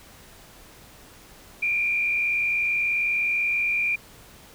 sine tone with frequency modulation, 2395 Hz, D7, 33 cents sharp, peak -21 dBFS, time 1.62-3.96 s, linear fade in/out 10 ms, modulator 60.5 Hz, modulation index 1, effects pink hiss -49 dBFS RMS until 4.54 s

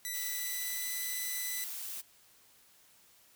5% pulse tone with pitch glide, 1975.5 to 1996.1 Hz, B6 to B6, 0 to +18 cents, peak -26 dBFS, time 0.05-1.64 s, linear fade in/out 0 ms, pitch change +18 cents, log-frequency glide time 0.28-0.92 s
blue noise, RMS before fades -41 dBFS, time 0.13-2.02 s, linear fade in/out 20 ms
effects white hiss -63 dBFS RMS until 3.35 s

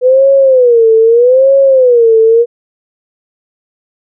sine tone with vibrato, 494.2 Hz, B4, 1 cent sharp, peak -3 dBFS, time 0.01-2.46 s, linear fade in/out 50 ms, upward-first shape sine, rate 0.8 Hz, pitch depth 180 cents each way, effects none

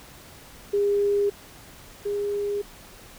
sine tone pair in turn, 405.8 / 408.1 Hz, G#4 / G#4, -40 / -30 cents, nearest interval unison, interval 10 cents, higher second, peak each -19 / -24 dBFS, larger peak first, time 0.73-1.3 / 2.05-2.62 s, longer neither, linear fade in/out 10 ms, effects pink hiss -47 dBFS RMS until 3.18 s

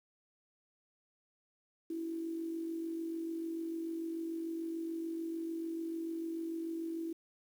sine tone with amplitude modulation, 329.6 Hz, E4, in tune, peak -34 dBFS, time 1.9-7.13 s, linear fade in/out 5 ms, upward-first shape sine, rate 46.8 Hz, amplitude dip 45%, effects 10-bit

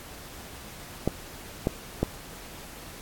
clicks, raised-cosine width 2 ms, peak -9 dBFS, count 3, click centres 1.076 / 1.671 / 2.03 s, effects pink hiss -44 dBFS RMS until 3.01 s + AAC 64 kbps

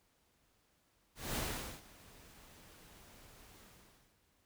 pink noise with ADSR envelope, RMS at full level -37 dBFS, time 1.15-4.18 s, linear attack 210 ms, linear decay 450 ms, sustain -22 dB, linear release 560 ms, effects pink hiss -74 dBFS RMS until 4.45 s

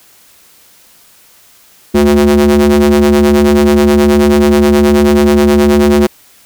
square ring-modulated tone, 73.42 Hz, D2, in tune, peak -3 dBFS, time 1.94-6.07 s, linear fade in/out 10 ms, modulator 289 Hz, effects white hiss -44 dBFS RMS until 6.45 s

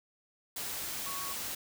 sine tone in noise, 1113 Hz, C#6, 7 cents sharp, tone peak -41 dBFS, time 1.06-1.33 s, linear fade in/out 5 ms, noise white, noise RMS -38 dBFS, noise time 0.56-1.55 s, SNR -6 dB, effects none

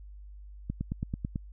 click train, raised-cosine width 5 ms, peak -19 dBFS, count 7, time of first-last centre 0.7-1.359 s, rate 9.11 Hz, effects added 50 Hz sine -44 dBFS peak until 1.52 s

